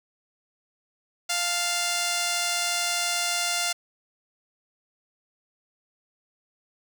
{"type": "tone pair together", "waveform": "5% pulse", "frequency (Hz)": [698.5, 881], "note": ["F5", "A5"], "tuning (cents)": [0, 2], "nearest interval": "major third", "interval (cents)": 402, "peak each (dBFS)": [-13, -25], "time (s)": [1.29, 3.73], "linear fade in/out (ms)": 10, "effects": []}